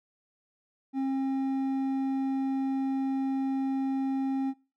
triangle tone with hard clipping, 268.4 Hz, C4, 44 cents sharp, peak -28 dBFS, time 0.93-4.54 s, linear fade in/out 50 ms, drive 9 dB, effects noise-tail reverb RT60 0.3 s tail -21 dB re dry

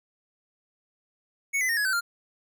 square tone with pitch steps, 2217 / 2021 / 1842.9 / 1680.2 / 1531.9 / 1396.6 Hz, C#7 / B6 / A#6 / G#6 / G6 / F6, 0 / +39 / -20 / +20 / -40 / 0 cents, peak -24 dBFS, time 1.53-2.01 s, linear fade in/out 20 ms, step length 80 ms, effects none

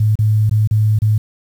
sine tone with dropouts, 107.5 Hz, A2, 40 cents flat, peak -10 dBFS, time 0-1.18 s, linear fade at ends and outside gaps 5 ms, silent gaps 0.155-0.189 / 0.496-0.511 / 0.675-0.71 / 0.989-1.019 s, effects 7-bit

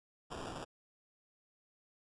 blue noise with sample-and-hold, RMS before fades -44 dBFS, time 0.3-0.65 s, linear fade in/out 20 ms, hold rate 2100 Hz, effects resampled to 22050 Hz

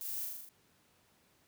violet noise with echo, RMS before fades -42 dBFS, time 0.01-0.25 s, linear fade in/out 0 ms, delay 40 ms, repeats 6, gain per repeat -2 dB, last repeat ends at 0.49 s, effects pink hiss -69 dBFS RMS until 1.47 s + high-pass 80 Hz 12 dB/octave

